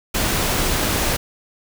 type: noise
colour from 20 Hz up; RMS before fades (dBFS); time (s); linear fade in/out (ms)
pink; -20; 0.14-1.17; 10
effects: none